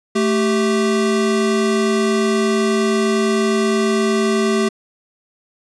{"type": "tone pair together", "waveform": "square", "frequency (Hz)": [220, 390.3], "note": ["A3", "G4"], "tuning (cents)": [0, -8], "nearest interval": "minor seventh", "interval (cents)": 992, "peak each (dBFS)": -18, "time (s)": [0.15, 4.69], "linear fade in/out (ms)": 10, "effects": ["resampled to 22050 Hz"]}